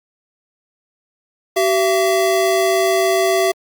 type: tone pair together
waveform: square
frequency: 382.5 / 673.1 Hz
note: G4 / E5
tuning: -42 / +36 cents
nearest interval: minor seventh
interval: 978 cents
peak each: -17 dBFS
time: 1.56-3.52 s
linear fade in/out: 10 ms
effects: Opus 48 kbps